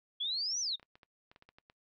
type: exponential two-way sweep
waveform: sine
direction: up then down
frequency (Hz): 3300 to 6150 to 3550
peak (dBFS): -32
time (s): 0.2-0.76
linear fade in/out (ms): 10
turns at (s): 0.6
type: clicks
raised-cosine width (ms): 0.3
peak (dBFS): -40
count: 10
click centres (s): 0.797 / 0.829 / 0.955 / 1.032 / 1.315 / 1.361 / 1.424 / 1.49 / 1.585 / 1.699
effects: noise-tail reverb RT60 0.1 s tail -22 dB re dry